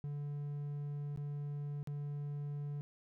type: tone with dropouts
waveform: triangle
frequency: 145 Hz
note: D3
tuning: 22 cents flat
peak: -36 dBFS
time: 0.04-2.81 s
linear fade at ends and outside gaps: 0 ms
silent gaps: 1.161-1.174 / 1.83-1.873 s
effects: none